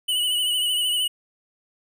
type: tone with vibrato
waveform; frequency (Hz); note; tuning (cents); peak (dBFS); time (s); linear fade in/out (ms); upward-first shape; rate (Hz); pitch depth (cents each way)
square; 2960; F#7; 0; -21; 0.08-1.08; 10; sine; 13; 46
effects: none